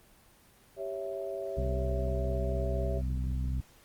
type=chord; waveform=sine; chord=C# diminished; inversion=second; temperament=equal; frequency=392 / 554.4 / 659.3 Hz; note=G4 / C#5 / E5; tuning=0 / 0 / 0 cents; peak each=-38 dBFS; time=0.76-3.02 s; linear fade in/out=50 ms
type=harmonic tone; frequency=64.1 Hz; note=C2; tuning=35 cents flat; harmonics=1 / 2 / 3 / 4; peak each=-30 / -36 / -43 / -45 dBFS; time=1.57-3.61 s; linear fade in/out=5 ms
effects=pink hiss -60 dBFS RMS until 3.84 s + Opus 24 kbps